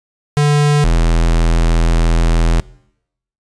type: tone pair in turn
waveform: square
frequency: 146.83 / 41.57 Hz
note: D3 / E1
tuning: 0 / +15 cents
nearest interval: octave + minor seventh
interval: 2185 cents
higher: first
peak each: -10 dBFS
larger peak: neither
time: 0.37-0.84 / 0.84-2.6 s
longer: second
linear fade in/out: 0 ms
effects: noise-tail reverb RT60 0.8 s tail -23 dB re dry + resampled to 22050 Hz